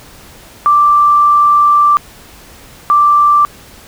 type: tone bursts at uneven times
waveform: sine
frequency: 1174.7 Hz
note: D6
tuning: in tune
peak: -5 dBFS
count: 2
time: 0.66-1.97 / 2.9-3.45 s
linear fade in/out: 0 ms
effects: pink hiss -38 dBFS RMS until 3.87 s